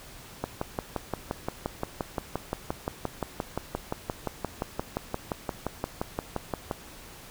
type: click train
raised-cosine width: 1 ms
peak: -14 dBFS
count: 37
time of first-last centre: 0.44-6.712 s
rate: 5.74 Hz
effects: pink hiss -47 dBFS RMS until 7.3 s